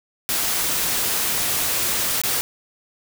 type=noise with dropouts; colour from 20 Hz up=white; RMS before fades=-22 dBFS; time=0.29-2.41 s; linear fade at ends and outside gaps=0 ms; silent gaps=2.216-2.236 s; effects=none